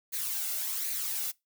blue noise with flanger, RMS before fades -33 dBFS, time 0.12-1.32 s, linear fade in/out 20 ms, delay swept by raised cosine 0.46 to 1.46 ms, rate 1.3 Hz, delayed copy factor +0.5, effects noise-tail reverb RT60 0.2 s tail -23 dB re dry

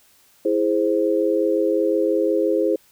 sine chord, E augmented, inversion none, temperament equal, 329.6 / 415.3 / 523.3 Hz, E4 / G#4 / B#4, 0 / 0 / 0 cents, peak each -21 dBFS, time 0.45-2.76 s, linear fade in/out 5 ms, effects white hiss -56 dBFS RMS until 2.91 s

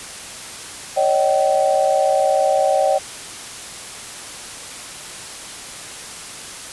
sine tone cluster, 554 / 614 / 768 Hz, C#5 / D#5 / G5, -1 / -23 / -36 cents, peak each -18 dBFS, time 0.96-2.99 s, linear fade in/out 20 ms, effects white hiss -33 dBFS RMS until 6.72 s + resampled to 24000 Hz

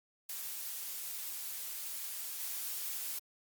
blue noise with level steps, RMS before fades -41 / -39 dBFS, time 0.29-3.19 s, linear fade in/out 5 ms, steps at 2.4 s, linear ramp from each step 2 ms, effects Opus 48 kbps

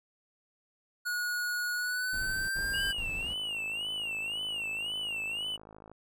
square tone with pitch glide, 1453 to 1593.7 Hz, F#6 to G6, -32 to +28 cents, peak -31 dBFS, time 1.05-2.93 s, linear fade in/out 20 ms, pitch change +160 cents, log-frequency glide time 1.74-2.67 s
brown noise bursts, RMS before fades -41 dBFS, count 3, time 2.13-3.336 s, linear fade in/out 5 ms, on 360 ms, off 63 ms
click train, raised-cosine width 1 ms, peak -36 dBFS, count 179, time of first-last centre 2.57-5.916 s, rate 53.2 Hz
triangle tone with vibrato, 2813 Hz, F7, 12 cents sharp, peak -31 dBFS, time 2.73-5.57 s, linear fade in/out 20 ms, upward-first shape sine, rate 1.9 Hz, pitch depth 120 cents each way
effects none

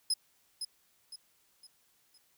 30% pulse tone with echo, 5090 Hz, D#8, 39 cents sharp, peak -23 dBFS, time 0.1-0.14 s, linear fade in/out 5 ms, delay 510 ms, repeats 4, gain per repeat -8 dB, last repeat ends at 2.18 s, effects white hiss -70 dBFS RMS until 2.37 s

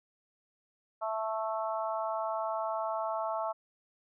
harmonic tone, 220 Hz, A3, in tune, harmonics 3 / 4 / 5 / 6, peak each -34 / -36 / -38 / -40 dBFS, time 1.01-3.53 s, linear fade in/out 20 ms, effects none

